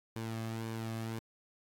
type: tone with flanger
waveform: sawtooth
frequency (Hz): 112.9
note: A2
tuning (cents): +45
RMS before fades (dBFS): -39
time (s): 0.16-1.19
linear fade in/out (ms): 0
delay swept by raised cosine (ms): 1.5 to 2.13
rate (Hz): 1.9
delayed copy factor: -0.5
effects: AAC 64 kbps